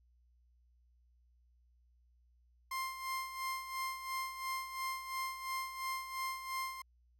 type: tone with tremolo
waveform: 30% pulse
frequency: 1053 Hz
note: C6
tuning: 11 cents sharp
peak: -33 dBFS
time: 2.71-6.82 s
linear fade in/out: 5 ms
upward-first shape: sine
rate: 2.9 Hz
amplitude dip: 65%
effects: added 60 Hz sine -66 dBFS peak until 7.19 s